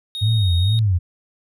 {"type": "tone", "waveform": "triangle", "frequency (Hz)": 3729, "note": "A#7", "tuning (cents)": 0, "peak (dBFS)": -24, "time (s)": [0.15, 0.79], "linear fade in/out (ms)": 0}
{"type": "tone with vibrato", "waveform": "sine", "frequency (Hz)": 98, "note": "G2", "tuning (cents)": 0, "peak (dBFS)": -14, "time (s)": [0.21, 0.99], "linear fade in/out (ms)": 20, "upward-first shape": "sine", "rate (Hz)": 2.2, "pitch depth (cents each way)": 240}
{"effects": []}